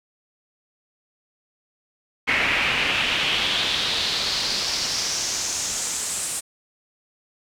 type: noise with band-pass filter sweep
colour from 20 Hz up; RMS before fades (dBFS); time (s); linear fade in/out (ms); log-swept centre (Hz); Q
brown; -24; 2.27-6.41; 20; 2200 to 8700; 3.3
effects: none